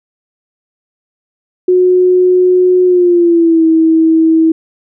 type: tone with pitch glide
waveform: sine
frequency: 364.5 to 322.9 Hz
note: F#4 to E4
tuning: -26 to -36 cents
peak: -5 dBFS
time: 1.68-4.52 s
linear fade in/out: 5 ms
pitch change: -210 cents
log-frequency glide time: 2.85-3.65 s
effects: none